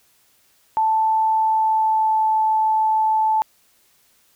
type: tone with pitch glide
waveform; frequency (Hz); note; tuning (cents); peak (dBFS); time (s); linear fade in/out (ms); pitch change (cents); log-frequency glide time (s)
sine; 880 to 873.4; A5 to A5; 0 to -13; -15; 0.77-3.42; 0; -13; 1.35-2.36
effects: white hiss -59 dBFS RMS until 4.35 s